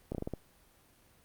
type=slowing click train; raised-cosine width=2 ms; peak=-22 dBFS; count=6; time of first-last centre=0.12-0.337 s; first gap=28 ms; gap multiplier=1.22; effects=pink hiss -64 dBFS RMS until 1.24 s + Opus 32 kbps